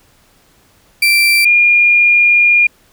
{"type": "tone pair in turn", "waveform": ["35% pulse", "sine"], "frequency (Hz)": [2349, 2418], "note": ["D7", "D7"], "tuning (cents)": [0, 50], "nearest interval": "minor second", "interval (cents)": 50, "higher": "second", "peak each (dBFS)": -6, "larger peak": "neither", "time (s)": [[1.02, 1.45], [1.45, 2.67]], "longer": "second", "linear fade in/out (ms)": 5, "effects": ["pink hiss -51 dBFS RMS until 2.92 s"]}